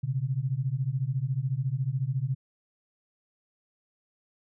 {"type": "beating tone pair", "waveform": "sine", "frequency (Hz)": [125.1, 139.1], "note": ["B2", "C#3"], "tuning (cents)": [23, 6], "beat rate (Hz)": 14, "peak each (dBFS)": -29, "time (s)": [0.03, 2.35], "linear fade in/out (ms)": 10, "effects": []}